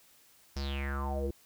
square tone with low-pass filter sweep, 69.3 Hz, C#2, in tune, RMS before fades -34 dBFS, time 0.56-1.31 s, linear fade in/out 5 ms, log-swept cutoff 5600 to 380 Hz, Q 8.4, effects white hiss -62 dBFS RMS until 1.45 s

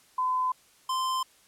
sine / square tone pair in turn, 1017 / 1038.4 Hz, C6 / C6, -50 / -13 cents, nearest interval unison, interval 37 cents, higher second, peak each -24 / -27 dBFS, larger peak first, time 0.18-0.52 / 0.89-1.23 s, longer neither, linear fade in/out 5 ms, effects white hiss -60 dBFS RMS until 1.47 s + low-pass 11000 Hz 12 dB/octave

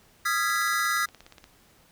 square chord, F half-diminished seventh, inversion third, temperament equal with one note detuned, 1244.5 / 1364.2 / 1661.2 / 1975.5 Hz, Eb6 / F6 / Ab6 / Cb7, 0 / -41 / 0 / 0 cents, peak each -30 dBFS, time 0.25-1.06 s, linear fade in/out 10 ms
click train, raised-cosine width 0.2 ms, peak -29 dBFS, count 17, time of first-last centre 0.5-1.441 s, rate 17 Hz
effects pink hiss -59 dBFS RMS until 1.91 s

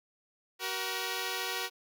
5% pulse tone pair together, 377.2 / 474.8 Hz, F#4 / A#4, +33 / +32 cents, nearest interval major third, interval 399 cents, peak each -24 dBFS, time 0.59-1.7 s, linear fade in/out 50 ms, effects none

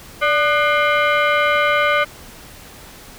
sine tone with frequency modulation, 314.2 Hz, D#4, 17 cents sharp, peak -13 dBFS, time 0.21-2.05 s, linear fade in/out 20 ms, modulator 900 Hz, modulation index 2.4, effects pink hiss -40 dBFS RMS until 3.18 s

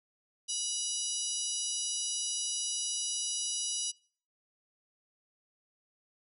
harmonic tone with a mistuned harmonic, 973 Hz, B5, 26 cents flat, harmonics 3 / 4 / 5 / 6 / 7 / 8 / 9 / 10, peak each -40 / -42 / -41 / -36 / -45 / -44 / -48 / -38 dBFS, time 0.48-3.92 s, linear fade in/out 20 ms, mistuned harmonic 10, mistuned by +52 cents, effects noise-tail reverb RT60 0.5 s tail -26 dB re dry

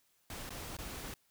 pink noise with dropouts, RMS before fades -44 dBFS, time 0.3-1.14 s, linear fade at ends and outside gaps 1 ms, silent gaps 0.493-0.505 / 0.768-0.787 s, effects white hiss -73 dBFS RMS until 1.3 s

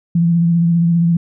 sine tone with vibrato, 169.3 Hz, E3, 46 cents sharp, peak -10 dBFS, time 0.15-1.17 s, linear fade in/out 5 ms, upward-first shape sine, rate 15 Hz, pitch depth 29 cents each way, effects none

